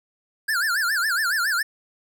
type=tone with vibrato; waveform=square; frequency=1568 Hz; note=G6; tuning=in tune; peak=-21 dBFS; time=0.48-1.63 s; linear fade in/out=10 ms; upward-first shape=sine; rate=7.2 Hz; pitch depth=230 cents each way; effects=none